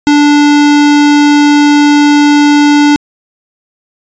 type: tone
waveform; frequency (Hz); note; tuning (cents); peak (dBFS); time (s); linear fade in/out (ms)
square; 292.4; D4; -7; -4; 0.07-2.96; 0
effects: resampled to 16000 Hz